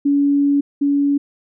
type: tone pair in turn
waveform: sine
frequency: 283.7 / 283.7 Hz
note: C#4 / C#4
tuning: +40 / +40 cents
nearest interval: unison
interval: 0 cents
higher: neither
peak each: -12 / -13 dBFS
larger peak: first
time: 0.05-0.61 / 0.81-1.18 s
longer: first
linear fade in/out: 10 ms
effects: none